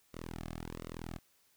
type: tone with flanger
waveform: sawtooth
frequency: 41.2 Hz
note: E1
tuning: in tune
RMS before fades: -44 dBFS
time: 0.13-1.19 s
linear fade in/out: 20 ms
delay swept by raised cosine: 1.2 to 2.13 ms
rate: 1.4 Hz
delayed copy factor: -0.95
effects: white hiss -70 dBFS RMS until 1.56 s